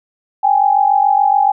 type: tone pair together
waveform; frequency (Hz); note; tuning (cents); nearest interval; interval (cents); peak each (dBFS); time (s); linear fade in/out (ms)
sine; 791 / 838; G5 / G#5; +15 / +15; minor second; 100; -12; 0.43-1.52; 10
effects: none